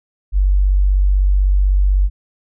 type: tone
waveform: sine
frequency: 48 Hz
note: G1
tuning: 36 cents flat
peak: -10 dBFS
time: 0.32-2.1 s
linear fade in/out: 50 ms
effects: none